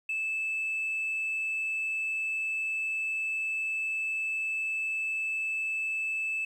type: tone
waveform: sine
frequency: 2624 Hz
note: E7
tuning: 9 cents flat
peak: -27 dBFS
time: 0.09-6.45 s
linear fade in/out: 5 ms
effects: tanh soft clip ceiling -26 dBFS + 10-bit